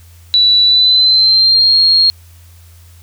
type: tone with pitch glide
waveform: sine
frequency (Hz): 3948 to 4256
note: B7 to C8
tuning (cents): -1 to +29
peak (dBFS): -6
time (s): 0.34-2.1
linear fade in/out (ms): 0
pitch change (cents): +130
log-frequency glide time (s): 0.64-1.77
effects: added 85 Hz sine -38 dBFS peak until 3.02 s + white hiss -48 dBFS RMS until 3.02 s